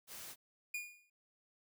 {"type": "noise", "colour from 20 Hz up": "white", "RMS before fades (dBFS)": -49, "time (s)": [0.07, 0.36], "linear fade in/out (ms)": 50}
{"type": "tone with exponential decay", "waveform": "45% pulse", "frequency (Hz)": 2436, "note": "D#7", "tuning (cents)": -37, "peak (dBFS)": -36, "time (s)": [0.74, 1.1], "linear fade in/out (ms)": 5, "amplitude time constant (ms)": 77}
{"effects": []}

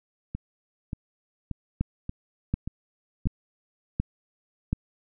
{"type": "two click trains", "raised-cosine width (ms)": 5, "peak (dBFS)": [-19, -12], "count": [6, 5], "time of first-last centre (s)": [[0.35, 3.257], [1.81, 4.73]], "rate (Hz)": [1.72, 1.37], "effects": []}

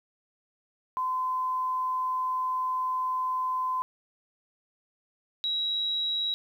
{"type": "tone pair in turn", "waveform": "sine", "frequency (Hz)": [1024, 3866], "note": ["C6", "B7"], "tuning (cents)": [-38, -38], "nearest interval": "octave + major seventh", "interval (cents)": 2300, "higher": "second", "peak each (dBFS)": -26, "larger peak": "neither", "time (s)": [[0.97, 3.82], [5.44, 6.34]], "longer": "first", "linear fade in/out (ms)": 0, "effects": ["10-bit"]}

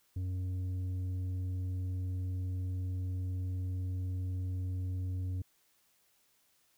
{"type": "tone with tanh clipping", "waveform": "sine", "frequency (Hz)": 92, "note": "F#2", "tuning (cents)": -9, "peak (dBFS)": -34, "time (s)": [0.16, 5.42], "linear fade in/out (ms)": 5, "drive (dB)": 6, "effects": ["white hiss -71 dBFS RMS until 6.77 s"]}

